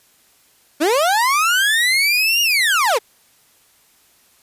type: linear two-way sweep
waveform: 30% pulse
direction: up then down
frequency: 277.2 to 2871 to 384.1 Hz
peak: -11 dBFS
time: 0.8-2.99 s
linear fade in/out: 20 ms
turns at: 2.42 s
effects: white hiss -55 dBFS RMS until 4.42 s + resampled to 32000 Hz